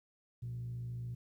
sine tone with frequency modulation, 120.3 Hz, B2, 45 cents flat, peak -37 dBFS, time 0.42-1.15 s, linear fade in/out 10 ms, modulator 54.2 Hz, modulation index 0.31, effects tanh soft clip ceiling -35 dBFS + 12-bit

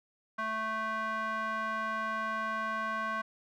square tone with band-pass filter, 220 Hz, A3, in tune, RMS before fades -34 dBFS, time 0.38-3.22 s, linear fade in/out 10 ms, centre 1300 Hz, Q 6.5, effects none

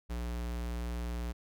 square tone, 59.3 Hz, A#1, 30 cents sharp, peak -35 dBFS, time 0.09-1.33 s, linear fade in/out 20 ms, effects none

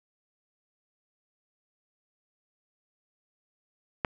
click, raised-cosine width 0.5 ms, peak -11 dBFS, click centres 4.048 s, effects none

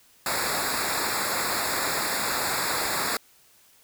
pink noise with comb filter, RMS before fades -27 dBFS, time 0.26-3.17 s, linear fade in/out 2 ms, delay 0.33 ms, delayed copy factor -1, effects white hiss -58 dBFS RMS until 3.83 s

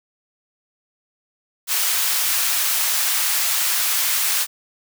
white high-pass noise, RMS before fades -20 dBFS, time 1.67-4.47 s, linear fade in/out 50 ms, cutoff 1000 Hz, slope 12 dB/octave, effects none

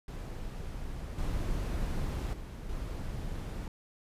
brown noise with level steps, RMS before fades -39 / -33 / -41 / -37 dBFS, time 0.08-3.68 s, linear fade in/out 2 ms, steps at 1.18 / 2.33 / 2.69 s, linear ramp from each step 5 ms, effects resampled to 32000 Hz

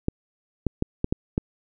clicks, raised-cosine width 3 ms, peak -9 dBFS, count 6, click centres 0.084 / 0.667 / 0.824 / 1.044 / 1.125 / 1.379 s, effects none

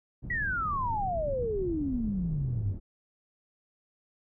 pink low-pass noise, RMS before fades -37 dBFS, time 0.22-2.8 s, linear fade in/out 20 ms, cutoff 170 Hz, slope 12 dB/octave
sine exponential sweep, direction down, 1970 to 92.5 Hz, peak -28 dBFS, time 0.3-2.74 s, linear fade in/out 5 ms
effects none

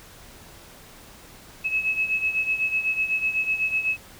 sine beating tone pair, 2578 / 2586 Hz, E7 / E7, -39 / -34 cents, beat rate 8 Hz, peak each -23 / -28 dBFS, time 1.64-3.97 s, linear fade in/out 20 ms, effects pink hiss -47 dBFS RMS until 4.19 s

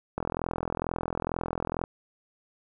click train, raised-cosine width 1 ms, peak -15 dBFS, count 71, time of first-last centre 0.18-1.839 s, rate 42.2 Hz, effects none

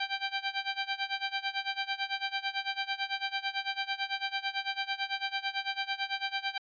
10% pulse tone with tremolo, 784 Hz, G5, in tune, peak -20 dBFS, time 0-6.58 s, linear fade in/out 5 ms, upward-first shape sine, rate 9 Hz, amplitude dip 90%, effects resampled to 11025 Hz

